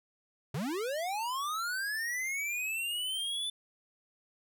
square linear sweep, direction up, 119.1 to 3520 Hz, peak -33 dBFS, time 0.54-3.5 s, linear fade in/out 5 ms, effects none

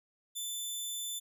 15% pulse tone, 3520 Hz, A7, in tune, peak -29 dBFS, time 0.35-1.2 s, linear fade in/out 20 ms, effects none

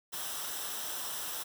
white noise with comb filter, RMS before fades -38 dBFS, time 0.12-1.44 s, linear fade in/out 20 ms, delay 0.44 ms, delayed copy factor -0.6, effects none

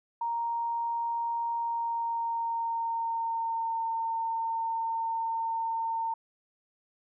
sine tone with pitch glide, 932.3 to 908.9 Hz, A#5 to A#5, 0 to -44 cents, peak -28 dBFS, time 0.21-6.14 s, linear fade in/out 5 ms, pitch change -44 cents, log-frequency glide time 1.56-3.85 s, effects none

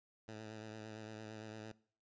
10% pulse tone with vibrato, 108.9 Hz, A2, 17 cents flat, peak -39 dBFS, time 0.28-1.72 s, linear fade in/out 5 ms, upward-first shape sine, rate 8.8 Hz, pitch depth 32 cents each way, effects noise-tail reverb RT60 0.5 s tail -21 dB re dry + resampled to 16000 Hz

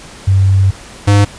sine / square tone pair in turn, 96.4 / 101.63 Hz, G2 / G#2, -28 / -37 cents, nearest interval minor second, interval 91 cents, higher second, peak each -6 dBFS, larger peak neither, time 0.27-0.71 / 1.07-1.25 s, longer first, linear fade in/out 10 ms, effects pink hiss -34 dBFS RMS until 1.38 s + resampled to 22050 Hz

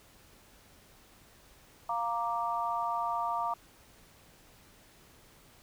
sine chord, Bb major, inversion second, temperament equal, 698.5 / 932.3 / 1174.7 Hz, F5 / Bb5 / D6, 0 / 0 / 0 cents, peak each -35 / -33 / -34 dBFS, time 1.89-3.54 s, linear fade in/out 5 ms, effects pink hiss -59 dBFS RMS until 5.62 s

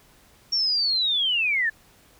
sine linear sweep, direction down, 5570 to 1712 Hz, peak -20 dBFS, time 0.52-1.7 s, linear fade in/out 10 ms, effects pink hiss -56 dBFS RMS until 2.19 s

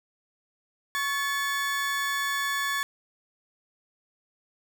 35% pulse tone pair together, 1108.7 / 1725.3 Hz, C#6 / A6, 0 / -34 cents, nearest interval minor sixth, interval 766 cents, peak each -29 / -26 dBFS, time 0.95-2.83 s, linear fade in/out 0 ms, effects none

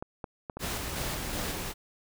clicks, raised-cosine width 1 ms, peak -22 dBFS, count 4, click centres 0.025 / 0.242 / 0.498 / 0.57 s
pink noise with tremolo, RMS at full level -33 dBFS, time 0.59-1.74 s, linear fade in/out 50 ms, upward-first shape square, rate 2.7 Hz, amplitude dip 25%
effects none

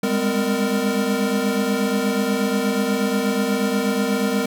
square tone cluster, 199.7 / 208 / 254.6 / 463.3 Hz, G3 / G#3 / C4 / A#4, +32 / +3 / -47 / -11 cents, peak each -25 dBFS, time 0.03-4.46 s, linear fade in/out 5 ms, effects none

